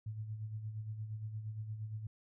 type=tone with tremolo; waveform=sine; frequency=108.3 Hz; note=A2; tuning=27 cents flat; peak=-37 dBFS; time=0.06-2.07 s; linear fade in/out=5 ms; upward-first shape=sine; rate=8.6 Hz; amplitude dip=55%; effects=none